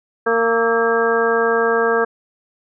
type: harmonic tone with a mistuned harmonic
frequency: 230.1 Hz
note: A#3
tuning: 22 cents flat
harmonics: 1 / 2 / 3 / 4 / 5 / 6 / 7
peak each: -28 / -16 / -24 / -26 / -24 / -25 / -21 dBFS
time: 0.26-2.05 s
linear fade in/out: 10 ms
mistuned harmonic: 6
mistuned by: -89 cents
effects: none